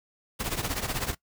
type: noise with tremolo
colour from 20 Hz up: pink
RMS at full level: -27 dBFS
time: 0.39-1.15 s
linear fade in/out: 20 ms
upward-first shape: triangle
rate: 16 Hz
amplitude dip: 85%
effects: noise-tail reverb RT60 0.1 s tail -20 dB re dry